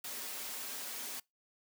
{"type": "noise with comb filter", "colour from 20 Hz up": "white", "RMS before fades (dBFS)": -42, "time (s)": [0.04, 1.2], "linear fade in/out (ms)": 5, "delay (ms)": 5.9, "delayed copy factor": -0.6, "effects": ["noise-tail reverb RT60 0.2 s tail -25 dB re dry", "high-pass 200 Hz 12 dB/octave"]}